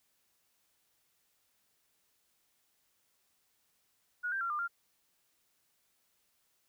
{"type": "tone with pitch steps", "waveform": "sine", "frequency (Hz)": [1453, 1577, 1374, 1200, 1391], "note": ["F#6", "G6", "F6", "D6", "F6"], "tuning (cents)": [-32, 10, -29, 37, -7], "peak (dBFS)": -32, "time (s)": [4.23, 4.68], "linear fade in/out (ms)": 20, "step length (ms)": 90, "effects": ["white hiss -75 dBFS RMS until 6.68 s"]}